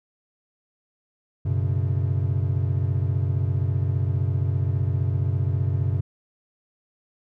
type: chord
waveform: triangle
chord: F# suspended fourth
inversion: none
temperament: equal with one note detuned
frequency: 94.88 / 123.47 / 138.59 Hz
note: F#2 / B2 / C#3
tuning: +44 / 0 / 0 cents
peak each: -21 / -24 / -25 dBFS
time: 1.45-6.01 s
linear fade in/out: 10 ms
effects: none